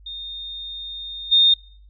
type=tone with level steps; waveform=sine; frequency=3660 Hz; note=A#7; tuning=32 cents flat; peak=-30 / -11 dBFS; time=0.06-1.54 s; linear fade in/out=5 ms; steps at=1.31 s; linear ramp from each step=20 ms; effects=noise-tail reverb RT60 0.5 s tail -23 dB re dry + added 50 Hz sine -45 dBFS peak until 1.89 s